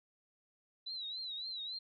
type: tone with vibrato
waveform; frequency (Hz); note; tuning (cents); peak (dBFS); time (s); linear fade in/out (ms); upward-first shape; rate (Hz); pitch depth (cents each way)
sine; 3951; B7; 0; -39; 0.86-1.79; 10; triangle; 3.6; 120
effects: MP3 32 kbps